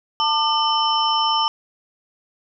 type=tone cluster; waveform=sine; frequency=895 / 1197 / 3036 / 5350 Hz; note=A5 / D6 / F#7 / E8; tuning=+29 / +33 / +44 / +25 cents; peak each=-20 / -22 / -22 / -26 dBFS; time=0.2-1.48 s; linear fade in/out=0 ms; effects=none